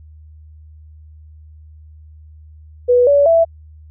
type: tone with pitch steps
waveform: sine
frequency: 490.9 / 570.4 / 662.9 Hz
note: B4 / C#5 / E5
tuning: -10 / +49 / +10 cents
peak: -8 dBFS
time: 2.88-3.45 s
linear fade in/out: 20 ms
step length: 190 ms
effects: added 77 Hz sine -38 dBFS peak until 3.9 s